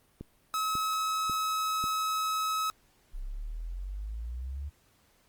click train, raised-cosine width 3 ms, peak -27 dBFS, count 4, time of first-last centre 0.21-1.84 s, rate 1.84 Hz
45% pulse tone, 1284 Hz, E6, 46 cents flat, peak -28 dBFS, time 0.54-2.7 s, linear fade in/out 0 ms
sine exponential sweep, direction up, 31.66 to 73.42 Hz, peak -34 dBFS, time 3.13-4.7 s, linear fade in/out 20 ms
effects pink hiss -66 dBFS RMS until 5.28 s + Opus 32 kbps

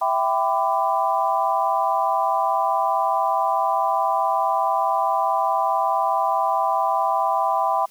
sine chord, E minor seventh, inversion none, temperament equal with one note detuned, 659.3 / 784 / 1003.3 / 1174.7 Hz, E5 / G5 / B5 / D6, 0 / 0 / +27 / 0 cents, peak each -25 / -22 / -22 / -27 dBFS, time 0.01-7.86 s, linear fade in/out 10 ms, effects white hiss -53 dBFS RMS until 7.9 s

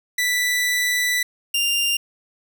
sawtooth tone pair in turn, 1975.5 / 2794 Hz, B6 / F7, 0 / 0 cents, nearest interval tritone, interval 600 cents, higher second, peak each -15 dBFS, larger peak neither, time 0.18-1.23 / 1.54-1.97 s, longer first, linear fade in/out 5 ms, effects none

